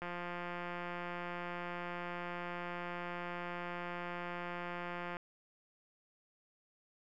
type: click train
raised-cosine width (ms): 0.5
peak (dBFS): -27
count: 902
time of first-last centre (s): 0.02-5.169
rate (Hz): 175
effects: none